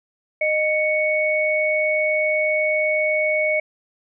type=tone pair together; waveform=sine; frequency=616 / 2223 Hz; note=D#5 / C#7; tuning=-17 / +4 cents; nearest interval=octave + minor seventh; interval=2221 cents; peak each=-20 dBFS; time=0.41-3.6 s; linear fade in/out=5 ms; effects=none